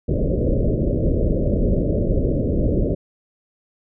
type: low-pass noise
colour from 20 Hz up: pink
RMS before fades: -19 dBFS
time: 0.08-2.95 s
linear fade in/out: 10 ms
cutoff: 610 Hz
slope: 96 dB/octave
effects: none